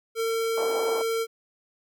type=tone; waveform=square; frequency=453.6 Hz; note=A#4; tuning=47 cents flat; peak=-25 dBFS; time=0.15-1.27 s; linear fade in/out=50 ms
type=band-pass noise; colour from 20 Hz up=pink; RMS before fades=-33 dBFS; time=0.57-1.02 s; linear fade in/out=5 ms; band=410 to 940 Hz; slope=24 dB/octave
effects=none